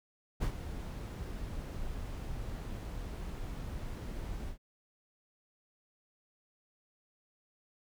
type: noise with ADSR envelope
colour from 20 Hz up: brown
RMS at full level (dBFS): -30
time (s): 0.4-4.58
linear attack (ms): 27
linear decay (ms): 86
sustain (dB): -10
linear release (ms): 100
effects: none